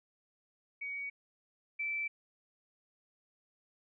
sine tone pair in turn, 2252 / 2326 Hz, C#7 / D7, +27 / -17 cents, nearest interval minor second, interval 56 cents, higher second, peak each -37 / -33 dBFS, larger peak second, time 0.81-1.1 / 1.79-2.08 s, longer neither, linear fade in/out 10 ms, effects none

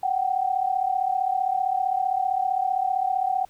sine tone pair together, 740 / 775.4 Hz, F#5 / G5, 0 / -19 cents, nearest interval minor second, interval 81 cents, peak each -24 dBFS, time 0.03-3.45 s, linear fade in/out 5 ms, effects pink hiss -59 dBFS RMS until 3.49 s

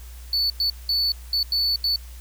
triangle tone bursts at uneven times, 4470 Hz, C#8, 14 cents sharp, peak -18 dBFS, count 6, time 0.33-0.5 / 0.6-0.7 / 0.89-1.12 / 1.33-1.43 / 1.52-1.76 / 1.84-1.96 s, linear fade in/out 2 ms, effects added 60 Hz sine -37 dBFS peak until 2.2 s + white hiss -49 dBFS RMS until 2.2 s

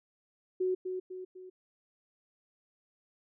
sine tone with echo, 370 Hz, F#4, in tune, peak -27 dBFS, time 0.6-0.75 s, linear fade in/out 10 ms, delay 250 ms, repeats 3, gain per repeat -6 dB, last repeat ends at 1.5 s, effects none

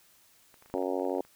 clicks, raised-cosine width 0.5 ms, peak -40 dBFS, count 12, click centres 0.542 / 0.624 / 0.66 / 0.7 / 0.779 / 0.825 / 0.996 / 1.051 / 1.098 / 1.151 / 1.184 / 1.25 s
harmonic tone, 92.5 Hz, F#2, in tune, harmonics 3 / 4 / 5 / 6 / 7 / 8 / 9 / 10, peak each -35 / -34 / -35 / -35 / -39 / -40 / -42 / -45 dBFS, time 0.74-1.21 s, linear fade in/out 0 ms
effects white hiss -62 dBFS RMS until 1.35 s

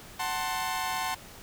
sawtooth tone cluster, 747 / 887 / 1054 Hz, F#5 / A5 / C6, +16 / +14 / +12 cents, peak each -30 dBFS, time 0.19-1.15 s, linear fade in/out 10 ms, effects pink hiss -48 dBFS RMS until 1.42 s

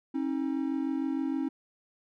triangle tone pair together, 270.2 / 316.7 Hz, C#4 / D#4, -44 / +31 cents, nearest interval minor third, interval 275 cents, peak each -28 / -30 dBFS, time 0.14-1.49 s, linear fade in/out 10 ms, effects none

